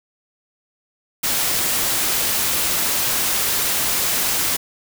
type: noise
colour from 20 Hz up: white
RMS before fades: -20 dBFS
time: 1.23-4.57 s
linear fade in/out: 10 ms
effects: none